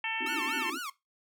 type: harmonic tone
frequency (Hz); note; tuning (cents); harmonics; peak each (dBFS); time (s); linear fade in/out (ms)
446.6; A4; +26; 2 / 3 / 4 / 5 / 6 / 7; -37 / -47 / -37 / -37 / -35 / -41; 0.04-0.7; 2
type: band-pass noise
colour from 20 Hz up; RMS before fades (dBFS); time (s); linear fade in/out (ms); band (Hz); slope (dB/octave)
pink; -40; 0.2-0.79; 10; 250 to 380; 96
type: tone with vibrato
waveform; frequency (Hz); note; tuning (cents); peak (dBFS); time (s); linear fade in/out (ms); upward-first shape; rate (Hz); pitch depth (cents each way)
sawtooth; 1240; D#6; -6; -32; 0.26-0.9; 5; sine; 4.2; 300
effects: noise-tail reverb RT60 0.2 s tail -19 dB re dry